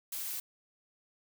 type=noise; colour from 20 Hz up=blue; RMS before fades=-38 dBFS; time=0.12-0.4 s; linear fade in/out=5 ms; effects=none